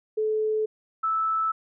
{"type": "tone pair in turn", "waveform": "sine", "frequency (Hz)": [432.6, 1312.5], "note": ["A4", "E6"], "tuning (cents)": [-29, -8], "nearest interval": "octave + perfect fifth", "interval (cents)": 1921, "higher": "second", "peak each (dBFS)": -22, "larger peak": "neither", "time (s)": [[0.17, 0.66], [1.03, 1.52]], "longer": "neither", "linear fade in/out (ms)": 10, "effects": []}